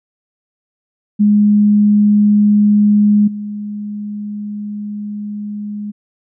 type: tone with level steps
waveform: sine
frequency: 207.7 Hz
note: G#3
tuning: in tune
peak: -7 / -21 dBFS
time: 1.19-5.92 s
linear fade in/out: 20 ms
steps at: 3.27 s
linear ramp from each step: 10 ms
effects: none